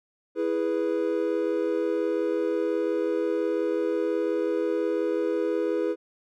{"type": "chord", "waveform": "triangle", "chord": "E major", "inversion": "none", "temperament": "equal", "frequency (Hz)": [329.6, 415.3, 493.9], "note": ["E4", "G#4", "B4"], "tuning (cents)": [0, 0, 0], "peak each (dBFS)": -26, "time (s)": [0.35, 5.96], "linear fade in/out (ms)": 50, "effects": []}